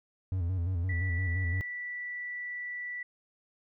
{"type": "tone with vibrato", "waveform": "triangle", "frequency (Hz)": 89.3, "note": "F2", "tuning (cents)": 39, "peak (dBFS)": -26, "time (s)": [0.32, 1.61], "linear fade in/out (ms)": 0, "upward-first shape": "square", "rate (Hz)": 5.8, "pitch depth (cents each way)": 80}
{"type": "tone", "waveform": "sine", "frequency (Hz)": 1963, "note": "B6", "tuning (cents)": -11, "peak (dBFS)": -35, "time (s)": [0.89, 3.03], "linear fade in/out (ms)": 5}
{"effects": []}